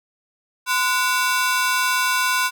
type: ring-modulated tone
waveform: sawtooth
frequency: 1244.5 Hz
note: D#6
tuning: in tune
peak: -11 dBFS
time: 0.66-2.51 s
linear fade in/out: 50 ms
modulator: 221 Hz
effects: none